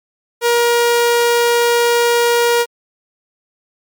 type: tone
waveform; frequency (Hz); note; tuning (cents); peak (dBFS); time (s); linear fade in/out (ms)
sawtooth; 474.2; A#4; +30; -7; 0.41-2.66; 50
effects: MP3 96 kbps